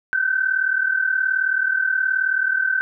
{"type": "tone pair together", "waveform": "sine", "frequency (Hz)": [1506.2, 1545], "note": ["F#6", "G6"], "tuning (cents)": [30, -26], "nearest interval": "unison", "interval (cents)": 44, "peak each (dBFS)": [-22, -19], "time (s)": [0.13, 2.81], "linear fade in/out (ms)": 0, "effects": []}